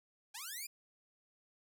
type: linear sweep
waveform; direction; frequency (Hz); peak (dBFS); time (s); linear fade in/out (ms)
5% pulse; up; 768 to 2489; -32; 0.34-0.67; 10
effects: none